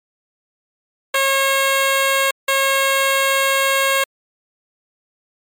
10% pulse tone bursts at uneven times, 543 Hz, C#5, 36 cents flat, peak -6 dBFS, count 2, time 1.14-2.31 / 2.48-4.04 s, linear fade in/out 5 ms, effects MP3 96 kbps

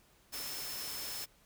sine tone in noise, 5274 Hz, E8, in tune, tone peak -44 dBFS, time 0.32-1.26 s, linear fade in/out 20 ms, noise white, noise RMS -42 dBFS, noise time 0.32-1.26 s, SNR -5 dB, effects pink hiss -66 dBFS RMS until 1.45 s

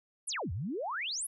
sine exponential two-way sweep, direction down then up, 11630 to 77.3 to 11630 Hz, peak -33 dBFS, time 0.27-1.27 s, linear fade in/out 10 ms, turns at 0.52 s, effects none

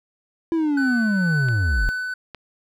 triangle linear sweep, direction down, 335.9 to 34.65 Hz, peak -16 dBFS, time 0.52-1.89 s, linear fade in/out 0 ms
triangle tone with tremolo, 1500 Hz, F#6, 23 cents sharp, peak -20 dBFS, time 0.77-2.14 s, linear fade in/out 5 ms, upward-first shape triangle, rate 2.1 Hz, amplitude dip 35%
clicks, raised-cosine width 0.3 ms, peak -20 dBFS, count 2, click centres 1.486 / 2.347 s
effects none

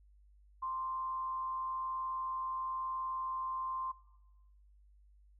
sine tone with frequency modulation, 1046.5 Hz, C6, in tune, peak -35 dBFS, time 0.62-3.92 s, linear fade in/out 10 ms, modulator 132 Hz, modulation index 0.25, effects noise-tail reverb RT60 1.0 s tail -19 dB re dry + added 50 Hz sine -60 dBFS peak until 5.39 s

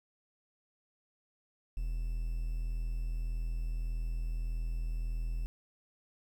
triangle tone with quantisation, 40.84 Hz, E1, 15 cents flat, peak -30 dBFS, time 1.77-5.46 s, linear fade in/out 0 ms, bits 10, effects none

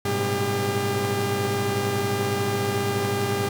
sawtooth tone cluster, 102.5 / 113.5 / 127.5 / 193.2 / 401 Hz, G#2 / A#2 / C3 / G3 / G4, -22 / -46 / -44 / -25 / +39 cents, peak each -25 / -29 / -28 / -30 / -21 dBFS, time 0.05-3.49 s, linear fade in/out 5 ms, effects 8-bit

